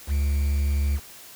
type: tone with quantisation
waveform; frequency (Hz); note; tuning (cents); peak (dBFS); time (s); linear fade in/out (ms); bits
triangle; 71.1; C#2; +45; -18; 0.07-1; 50; 7
effects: white hiss -45 dBFS RMS until 1.35 s